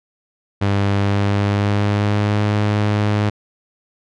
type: tone with pitch glide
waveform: sawtooth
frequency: 100 to 104.37 Hz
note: G2 to G#2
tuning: +35 to +9 cents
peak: -11 dBFS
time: 0.61-3.3 s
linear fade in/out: 10 ms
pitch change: +74 cents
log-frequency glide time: 0.98-2.44 s
effects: low-pass 4000 Hz 12 dB/octave